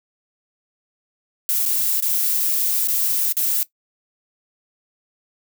violet noise with dropouts, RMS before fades -20 dBFS, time 1.49-3.63 s, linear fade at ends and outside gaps 0 ms, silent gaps 1.653-1.66 / 2.002-2.024 / 2.873-2.884 / 3.324-3.368 s, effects noise-tail reverb RT60 0.1 s tail -17 dB re dry

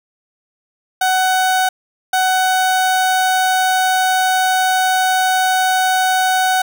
30% pulse tone bursts at uneven times, 748 Hz, F#5, 19 cents sharp, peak -10 dBFS, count 2, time 1.01-1.69 / 2.13-6.62 s, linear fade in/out 5 ms, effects none

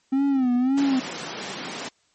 triangle tone with vibrato, 261.6 Hz, C4, in tune, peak -16 dBFS, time 0.12-1 s, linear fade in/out 10 ms, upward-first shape sine, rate 1.8 Hz, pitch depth 120 cents each way
pink high-pass noise, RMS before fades -33 dBFS, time 0.77-1.89 s, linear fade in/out 10 ms, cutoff 180 Hz, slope 24 dB/octave
effects white hiss -65 dBFS RMS until 2.14 s + MP3 32 kbps

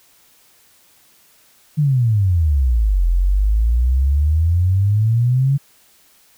sine exponential two-way sweep, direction down then up, 155.56 to 42.4 to 141.8 Hz, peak -12 dBFS, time 1.77-5.58 s, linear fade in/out 20 ms, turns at 3.07 s, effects white hiss -53 dBFS RMS until 6.37 s

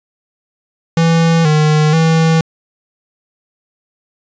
square tone with pitch steps, 165.3 / 152.9 / 162.1 Hz, E3 / D#3 / E3, +5 / -30 / -29 cents, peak -9 dBFS, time 0.97-2.41 s, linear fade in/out 2 ms, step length 480 ms, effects resampled to 16000 Hz + 7-bit

